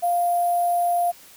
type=tone with sample-and-hold; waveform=sine; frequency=699 Hz; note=F5; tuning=1 cent sharp; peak=-18 dBFS; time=0.02-1.12 s; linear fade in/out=20 ms; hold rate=11025 Hz; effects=white hiss -48 dBFS RMS until 1.36 s